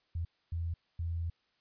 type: tone bursts at uneven times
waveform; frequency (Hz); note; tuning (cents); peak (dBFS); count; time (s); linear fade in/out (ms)
sine; 84; E2; +33; -32; 3; 0.15-0.25 / 0.52-0.74 / 0.99-1.3; 5
effects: white hiss -74 dBFS RMS until 1.6 s + resampled to 11025 Hz